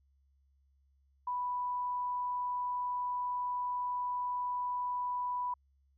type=tone; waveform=sine; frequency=987.8 Hz; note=B5; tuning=in tune; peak=-32 dBFS; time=1.27-5.54 s; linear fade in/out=5 ms; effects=added 68 Hz sine -67 dBFS peak until 5.97 s